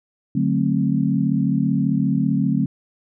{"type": "chord", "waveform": "sine", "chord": "D dominant seventh", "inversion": "none", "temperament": "equal with one note detuned", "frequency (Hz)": [146.83, 185, 220, 265.4], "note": ["D3", "F#3", "A3", "C4"], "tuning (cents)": [0, 0, 0, 25], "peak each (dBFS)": -22, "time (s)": [0.35, 2.66], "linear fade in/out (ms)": 5, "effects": []}